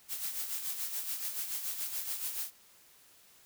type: noise with tremolo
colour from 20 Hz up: blue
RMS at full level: -35 dBFS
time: 0.08-2.51 s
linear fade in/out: 50 ms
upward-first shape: sine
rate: 7 Hz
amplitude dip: 55%
effects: white hiss -61 dBFS RMS until 3.45 s